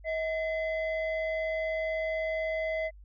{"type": "tone pair together", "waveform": "sine", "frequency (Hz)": [638, 2038], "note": ["D#5", "C7"], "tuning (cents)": [43, -46], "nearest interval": "octave + minor sixth", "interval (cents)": 2011, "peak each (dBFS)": [-28, -33], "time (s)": [0.04, 2.91], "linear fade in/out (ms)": 50, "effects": ["tanh soft clip ceiling -25 dBFS", "added 50 Hz sine -48 dBFS peak until 3.04 s"]}